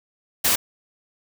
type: noise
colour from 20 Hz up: white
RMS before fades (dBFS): -19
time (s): 0.44-0.56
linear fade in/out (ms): 10
effects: none